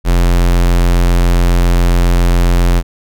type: tone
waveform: square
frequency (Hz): 43.65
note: F1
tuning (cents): 0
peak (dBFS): -8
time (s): 0.04-2.83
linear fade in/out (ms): 50
effects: none